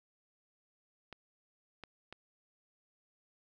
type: clicks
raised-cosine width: 0.3 ms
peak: -30 dBFS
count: 3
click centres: 1.127 / 1.837 / 2.126 s
effects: none